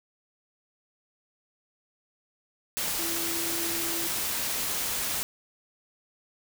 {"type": "tone in noise", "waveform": "sine", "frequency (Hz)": 335, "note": "E4", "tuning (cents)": 28, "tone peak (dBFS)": -36, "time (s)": [2.99, 4.07], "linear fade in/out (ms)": 0, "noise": "white", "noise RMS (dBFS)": -30, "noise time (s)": [2.77, 5.23], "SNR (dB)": -9, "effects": []}